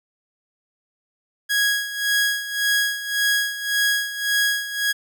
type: tone with tremolo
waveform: sawtooth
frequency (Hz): 1655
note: G#6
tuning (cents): -6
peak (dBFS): -13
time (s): 1.49-4.93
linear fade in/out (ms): 20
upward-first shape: sine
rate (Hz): 1.8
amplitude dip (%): 75
effects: none